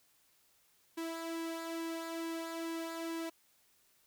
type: tone with flanger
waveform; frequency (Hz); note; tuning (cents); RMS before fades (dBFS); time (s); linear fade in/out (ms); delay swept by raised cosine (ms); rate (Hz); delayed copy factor
sawtooth; 329.6; E4; 0; -40; 0.97-3.3; 10; 1.6 to 2.7; 2.3; -0.55
effects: white hiss -70 dBFS RMS until 4.06 s